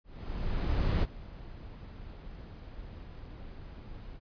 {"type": "noise with ADSR envelope", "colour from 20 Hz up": "brown", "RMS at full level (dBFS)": -26, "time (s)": [0.04, 4.2], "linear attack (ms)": 990, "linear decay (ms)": 27, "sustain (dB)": -19, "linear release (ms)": 43, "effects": ["resampled to 11025 Hz"]}